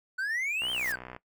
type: exponential two-way sweep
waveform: triangle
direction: up then down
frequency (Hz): 1480 to 3205 to 1480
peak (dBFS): -27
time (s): 0.18-0.96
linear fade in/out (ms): 10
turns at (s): 0.72
type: noise with exponential growth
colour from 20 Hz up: blue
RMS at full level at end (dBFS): -38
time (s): 0.32-0.92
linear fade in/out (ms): 2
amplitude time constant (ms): 130
type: click train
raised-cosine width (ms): 0.5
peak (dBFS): -26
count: 35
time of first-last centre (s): 0.62-1.164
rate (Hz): 62.5
effects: noise-tail reverb RT60 0.1 s tail -19 dB re dry